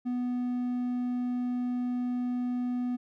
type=tone; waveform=triangle; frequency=246.9 Hz; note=B3; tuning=in tune; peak=-26 dBFS; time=0.05-2.97 s; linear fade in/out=20 ms; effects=none